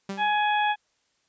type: tone with exponential decay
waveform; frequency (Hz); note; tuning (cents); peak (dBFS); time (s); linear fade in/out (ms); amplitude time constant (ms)
sawtooth; 196; G3; 0; -25; 0.09-0.44; 5; 74
type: harmonic tone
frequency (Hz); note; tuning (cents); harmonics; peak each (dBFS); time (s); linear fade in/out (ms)
838; G#5; +15; 1 / 2 / 3 / 4; -22 / -28 / -32 / -34; 0.17-0.76; 50
effects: white hiss -70 dBFS RMS until 1.28 s + resampled to 16000 Hz